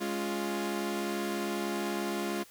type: chord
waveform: sawtooth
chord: Db major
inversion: second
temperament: equal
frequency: 207.7 / 277.2 / 349.2 Hz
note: Ab3 / Db4 / F4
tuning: 0 / 0 / 0 cents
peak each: -31 / -36 / -30 dBFS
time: 0-2.44 s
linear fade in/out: 20 ms
effects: white hiss -56 dBFS RMS until 2.5 s